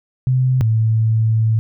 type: tone pair in turn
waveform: sine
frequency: 128.6 / 111.19 Hz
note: C3 / A2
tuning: -30 / +19 cents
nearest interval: minor third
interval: 251 cents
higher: first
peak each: -12 dBFS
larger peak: neither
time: 0.27-0.61 / 0.61-1.59 s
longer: second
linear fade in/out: 0 ms
effects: none